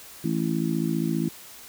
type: harmonic tone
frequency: 55 Hz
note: A1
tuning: in tune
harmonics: 3 / 4 / 5 / 6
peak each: -27 / -28 / -30 / -29 dBFS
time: 0.24-1.29 s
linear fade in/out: 5 ms
effects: white hiss -45 dBFS RMS until 1.68 s